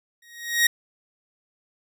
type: tone with exponential growth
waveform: sawtooth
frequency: 1882 Hz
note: A#6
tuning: 16 cents sharp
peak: -10 dBFS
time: 0.22-0.67 s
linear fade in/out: 5 ms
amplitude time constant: 96 ms
effects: none